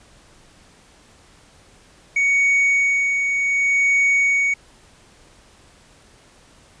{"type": "tone with tremolo", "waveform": "triangle", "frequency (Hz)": 2235, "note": "C#7", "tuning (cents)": 14, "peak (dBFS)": -12, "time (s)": [2.16, 4.54], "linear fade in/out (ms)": 5, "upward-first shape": "sine", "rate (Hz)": 0.67, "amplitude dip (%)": 40, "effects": ["pink hiss -51 dBFS RMS until 6.8 s", "resampled to 22050 Hz"]}